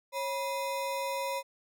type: ring-modulated tone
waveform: square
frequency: 760 Hz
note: F#5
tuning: 46 cents sharp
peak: -29 dBFS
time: 0.12-1.43 s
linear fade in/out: 50 ms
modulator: 213 Hz
effects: none